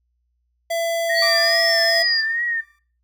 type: tone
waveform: square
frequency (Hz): 670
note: E5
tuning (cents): +28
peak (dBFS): -21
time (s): 0.7-2.03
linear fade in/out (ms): 10
type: tone with vibrato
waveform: sine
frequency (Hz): 1842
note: A#6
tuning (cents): -21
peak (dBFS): -20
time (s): 1.09-2.61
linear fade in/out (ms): 10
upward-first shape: triangle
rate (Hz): 2.4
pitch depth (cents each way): 75
type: exponential two-way sweep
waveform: sine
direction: up then down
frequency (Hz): 4435 to 5310 to 4774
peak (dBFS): -18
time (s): 1.14-2.24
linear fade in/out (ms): 50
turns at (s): 1.71
type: tone with exponential decay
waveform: sawtooth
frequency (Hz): 1174.7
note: D6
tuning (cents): 0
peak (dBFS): -21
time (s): 1.22-2.79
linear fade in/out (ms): 5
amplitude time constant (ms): 340
effects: noise-tail reverb RT60 0.4 s tail -18 dB re dry + added 60 Hz sine -66 dBFS peak until 3.03 s